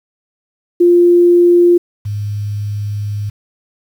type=tone pair in turn; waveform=sine; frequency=349.2 / 103.49 Hz; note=F4 / G#2; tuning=0 / -6 cents; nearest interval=octave + major sixth; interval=2106 cents; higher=first; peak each=-5 / -17 dBFS; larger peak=first; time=0.8-1.78 / 2.05-3.3 s; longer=second; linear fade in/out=10 ms; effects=7-bit